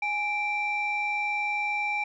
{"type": "tone pair together", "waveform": "sine", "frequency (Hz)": [830.6, 2349], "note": ["G#5", "D7"], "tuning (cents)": [0, 0], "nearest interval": "octave + tritone", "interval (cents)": 1800, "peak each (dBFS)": [-29, -26], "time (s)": [0.02, 2.04], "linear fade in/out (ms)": 5, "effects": ["tanh soft clip ceiling -21 dBFS"]}